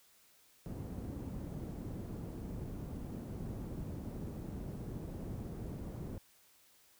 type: low-pass noise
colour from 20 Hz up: white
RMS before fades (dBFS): -43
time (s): 0.66-6.18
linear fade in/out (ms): 0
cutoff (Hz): 220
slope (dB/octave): 12
effects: white hiss -66 dBFS RMS until 6.99 s